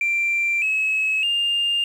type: tone with pitch steps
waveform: sine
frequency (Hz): 2360 / 2574 / 2807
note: D7 / E7 / F7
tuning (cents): +8 / -42 / +8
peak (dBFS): -17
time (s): 0.01-1.84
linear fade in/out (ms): 2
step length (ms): 610
effects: tanh soft clip ceiling -15 dBFS + 8-bit